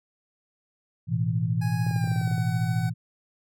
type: chord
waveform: sine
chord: A suspended second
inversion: none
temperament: equal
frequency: 110 / 123.47 / 164.81 Hz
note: A2 / B2 / E3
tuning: 0 / 0 / 0 cents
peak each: -27 dBFS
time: 1.07-2.94 s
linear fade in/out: 50 ms
type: tone with pitch glide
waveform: 25% pulse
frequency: 829 to 751.5 Hz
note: G#5 to F#5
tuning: -3 to +27 cents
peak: -32 dBFS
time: 1.61-2.9 s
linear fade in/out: 10 ms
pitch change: -170 cents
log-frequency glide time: 1.86-2.32 s
type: clicks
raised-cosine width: 2 ms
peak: -28 dBFS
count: 11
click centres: 1.866 / 1.911 / 1.962 / 2.042 / 2.075 / 2.116 / 2.161 / 2.214 / 2.276 / 2.314 / 2.381 s
effects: none